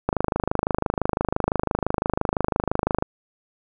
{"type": "click train", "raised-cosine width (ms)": 1, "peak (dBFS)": -6, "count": 77, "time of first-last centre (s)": [0.09, 3.024], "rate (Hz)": 25.9, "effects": []}